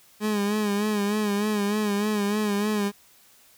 30% pulse tone with vibrato, 207.7 Hz, G#3, in tune, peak -20 dBFS, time 0.2-2.92 s, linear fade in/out 50 ms, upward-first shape sine, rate 3.3 Hz, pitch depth 56 cents each way, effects white hiss -56 dBFS RMS until 3.57 s

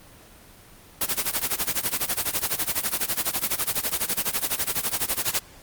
white noise with tremolo, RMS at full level -22 dBFS, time 1.01-5.39 s, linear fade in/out 2 ms, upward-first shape sine, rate 12 Hz, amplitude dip 90%, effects pink hiss -49 dBFS RMS until 5.62 s + Opus 24 kbps

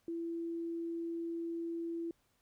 sine tone, 335 Hz, E4, 28 cents sharp, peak -36 dBFS, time 0.08-2.11 s, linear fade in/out 2 ms, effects pink hiss -75 dBFS RMS until 2.41 s

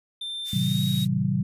triangle tone with pitch glide, 3575 to 3785 Hz, A7 to A#7, +27 to +26 cents, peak -29 dBFS, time 0.21-1.05 s, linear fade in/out 5 ms, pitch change +99 cents, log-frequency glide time 0.58-0.81 s
white high-pass noise, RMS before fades -39 dBFS, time 0.44-1.08 s, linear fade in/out 50 ms, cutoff 2500 Hz, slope 12 dB/octave
sine chord, A diminished seventh, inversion none, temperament just, 110 / 132 / 158.4 / 190.08 Hz, A2 / C3 / Eb3 / Gb3, 0 / +16 / +31 / +47 cents, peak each -30 / -26 / -28 / -25 dBFS, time 0.53-1.43 s, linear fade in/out 5 ms
effects resampled to 32000 Hz

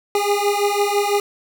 25% pulse beating tone pair, 405 / 411 Hz, G#4 / G#4, -43 / -18 cents, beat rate 6 Hz, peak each -16 dBFS, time 0.15-1.2 s, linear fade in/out 2 ms, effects none

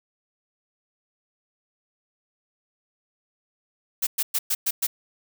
blue noise bursts, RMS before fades -23 dBFS, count 6, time 4.02-4.87 s, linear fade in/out 10 ms, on 50 ms, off 110 ms, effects none

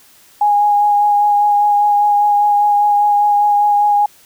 sine tone with vibrato, 825 Hz, G#5, 12 cents flat, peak -9 dBFS, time 0.41-4.06 s, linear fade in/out 5 ms, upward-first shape sine, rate 5 Hz, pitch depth 14 cents each way, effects white hiss -47 dBFS RMS until 4.25 s

